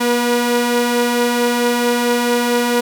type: tone pair together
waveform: sawtooth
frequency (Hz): 239.8 / 484.1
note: A#3 / B4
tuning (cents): +49 / -35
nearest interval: octave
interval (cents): 1216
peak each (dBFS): -13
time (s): 0-2.81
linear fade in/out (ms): 10
effects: none